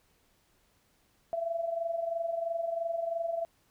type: tone with amplitude modulation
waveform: sine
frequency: 670 Hz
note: E5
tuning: 28 cents sharp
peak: -27 dBFS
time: 1.33-3.45 s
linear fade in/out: 0 ms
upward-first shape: sine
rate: 23 Hz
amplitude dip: 65%
effects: pink hiss -69 dBFS RMS until 3.7 s